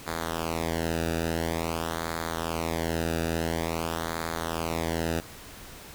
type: tone with flanger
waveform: sawtooth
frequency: 82.41 Hz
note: E2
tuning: in tune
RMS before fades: -30 dBFS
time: 0.06-5.21 s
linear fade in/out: 20 ms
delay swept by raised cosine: 0.35 to 0.94 ms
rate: 0.48 Hz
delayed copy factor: -0.95
effects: pink hiss -45 dBFS RMS until 5.94 s